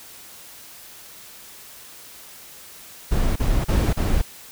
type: noise bursts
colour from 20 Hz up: brown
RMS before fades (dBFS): -19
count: 4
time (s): 3.11-4.218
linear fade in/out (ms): 10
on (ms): 250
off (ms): 36
effects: white hiss -43 dBFS RMS until 4.51 s